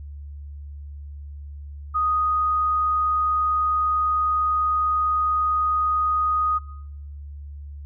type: tone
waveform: sine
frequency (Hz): 1244.5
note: D#6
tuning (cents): 0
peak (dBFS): -19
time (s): 1.94-6.59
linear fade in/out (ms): 20
effects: noise-tail reverb RT60 0.7 s tail -18 dB re dry + added 72 Hz sine -34 dBFS peak until 7.85 s